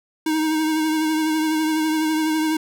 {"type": "tone with vibrato", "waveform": "square", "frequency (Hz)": 313.4, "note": "D#4", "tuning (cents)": 13, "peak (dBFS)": -19, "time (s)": [0.26, 2.57], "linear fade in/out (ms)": 5, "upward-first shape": "triangle", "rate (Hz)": 12, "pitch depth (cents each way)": 34, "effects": []}